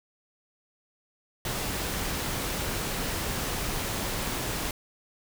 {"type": "noise", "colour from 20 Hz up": "pink", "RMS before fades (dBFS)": -31, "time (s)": [1.45, 4.71], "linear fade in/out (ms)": 2, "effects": []}